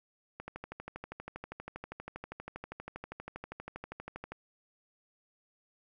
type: click train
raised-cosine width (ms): 0.5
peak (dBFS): -26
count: 50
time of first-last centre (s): 0.4-4.32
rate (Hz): 12.5
effects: none